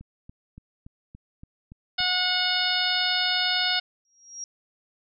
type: click train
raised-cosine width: 5 ms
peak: -31 dBFS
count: 8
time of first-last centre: 0.01-2.004 s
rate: 3.51 Hz
type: harmonic tone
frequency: 729 Hz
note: F#5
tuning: 26 cents flat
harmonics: 1 / 2 / 3 / 4 / 5 / 6 / 7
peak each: -32 / -29 / -32 / -29 / -28 / -29 / -30 dBFS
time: 1.98-3.8 s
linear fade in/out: 10 ms
type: tone with exponential growth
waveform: sine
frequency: 5640 Hz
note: F8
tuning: 16 cents sharp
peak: -30 dBFS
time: 4.05-4.44 s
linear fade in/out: 1 ms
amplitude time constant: 83 ms
effects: none